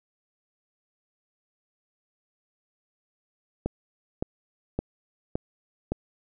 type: click train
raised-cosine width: 2 ms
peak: -13 dBFS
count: 5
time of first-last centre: 3.66-5.92 s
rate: 1.77 Hz
effects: none